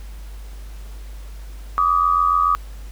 sine tone pair together, 1157.5 / 1244.5 Hz, D6 / D#6, -25 / 0 cents, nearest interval minor second, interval 125 cents, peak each -17 dBFS, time 1.78-2.55 s, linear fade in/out 0 ms, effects added 50 Hz sine -32 dBFS peak until 2.91 s + pink hiss -48 dBFS RMS until 2.91 s

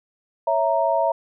sine chord, A# diminished, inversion first, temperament equal, 554.4 / 659.3 / 932.3 Hz, C#5 / E5 / A#5, 0 / 0 / 0 cents, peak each -24 / -20 / -22 dBFS, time 0.47-1.12 s, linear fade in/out 5 ms, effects none

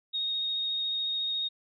sine tone with vibrato, 3729 Hz, A#7, in tune, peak -28 dBFS, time 0.13-1.49 s, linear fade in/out 20 ms, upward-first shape sine, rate 14 Hz, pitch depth 11 cents each way, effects none

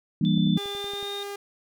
sine chord, E half-diminished seventh, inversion none, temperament equal, 164.81 / 196 / 233.1 / 293.7 Hz, E3 / G3 / Bb3 / D4, 0 / 0 / 0 / 0 cents, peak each -23 / -23 / -26 / -29 dBFS, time 0.21-0.58 s, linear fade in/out 5 ms
sine tone with pitch glide, 3520 to 3678 Hz, A7 to A#7, 0 to -24 cents, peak -33 dBFS, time 0.25-1.23 s, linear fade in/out 0 ms, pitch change +76 cents, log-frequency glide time 0.66-1.11 s
click train, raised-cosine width 2 ms, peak -32 dBFS, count 8, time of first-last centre 0.38-1.028 s, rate 10.8 Hz
sawtooth tone, 403.3 Hz, G4, 49 cents sharp, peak -29 dBFS, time 0.57-1.36 s, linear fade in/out 5 ms
effects none

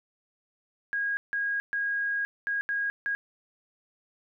sine tone bursts at uneven times, 1638 Hz, G#6, 24 cents flat, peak -26 dBFS, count 6, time 0.93-1.17 / 1.33-1.6 / 1.73-2.25 / 2.47-2.61 / 2.69-2.9 / 3.06-3.15 s, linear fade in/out 0 ms, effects none

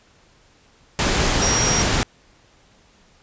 sine tone in noise, 5660 Hz, F8, 22 cents sharp, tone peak -20 dBFS, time 1.42-1.82 s, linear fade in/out 0 ms, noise pink, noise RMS -19 dBFS, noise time 0.99-2.03 s, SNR -4 dB, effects pink hiss -55 dBFS RMS until 3.22 s + resampled to 16000 Hz

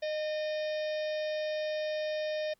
harmonic tone with a mistuned harmonic, 614 Hz, D#5, 23 cents flat, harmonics 1 / 3 / 4 / 5 / 6 / 7 / 8 / 9, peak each -31 / -44 / -46 / -51 / -47 / -56 / -52 / -51 dBFS, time 0.02-2.54 s, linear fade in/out 10 ms, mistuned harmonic 3, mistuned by -20 cents, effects pink hiss -72 dBFS RMS until 2.59 s

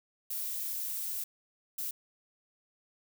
violet noise bursts at uneven times, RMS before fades -36 dBFS, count 2, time 0.3-1.24 / 1.78-1.91 s, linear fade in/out 5 ms, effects none

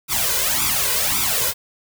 white noise with flanger, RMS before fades -20 dBFS, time 0.08-1.54 s, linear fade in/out 50 ms, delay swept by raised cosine 0.83 to 2.03 ms, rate 1.8 Hz, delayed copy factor +0.85, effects none

